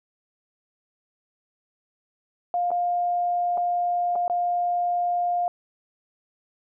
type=tone with dropouts; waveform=sine; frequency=705 Hz; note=F5; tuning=16 cents sharp; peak=-21 dBFS; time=2.54-5.48 s; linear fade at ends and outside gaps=1 ms; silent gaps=2.706-2.715 / 3.574-3.578 / 4.155-4.159 / 4.28-4.298 s; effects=none